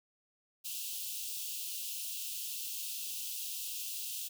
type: high-pass noise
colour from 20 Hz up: white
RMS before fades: -40 dBFS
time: 0.64-4.29 s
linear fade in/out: 20 ms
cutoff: 2600 Hz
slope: 96 dB/octave
effects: none